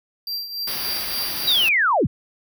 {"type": "tone with tremolo", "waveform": "square", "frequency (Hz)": 4720, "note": "D8", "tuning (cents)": 8, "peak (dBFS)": -24, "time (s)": [0.27, 1.56], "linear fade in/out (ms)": 2, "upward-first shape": "triangle", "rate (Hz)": 3.5, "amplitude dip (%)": 70}
{"type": "band-stop noise", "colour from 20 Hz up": "white", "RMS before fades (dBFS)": -28, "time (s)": [0.67, 1.69], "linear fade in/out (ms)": 5, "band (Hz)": [5800, 9800], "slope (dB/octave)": 96}
{"type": "linear sweep", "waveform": "sine", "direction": "down", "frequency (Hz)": [3951, 55.1], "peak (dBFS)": -15, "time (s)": [1.47, 2.07], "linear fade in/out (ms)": 10}
{"effects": []}